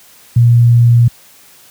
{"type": "tone", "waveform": "sine", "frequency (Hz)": 118.8, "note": "A#2", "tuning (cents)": 33, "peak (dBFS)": -4, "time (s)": [0.36, 1.08], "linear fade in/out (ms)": 5, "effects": ["white hiss -43 dBFS RMS until 1.7 s", "high-pass 60 Hz 12 dB/octave"]}